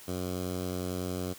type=tone with notch filter; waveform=10% pulse; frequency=90.9 Hz; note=F#2; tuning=30 cents flat; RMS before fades=-34 dBFS; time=0.07-1.34 s; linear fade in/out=20 ms; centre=1900 Hz; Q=0.82; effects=white hiss -50 dBFS RMS until 1.38 s + high-pass 60 Hz 12 dB/octave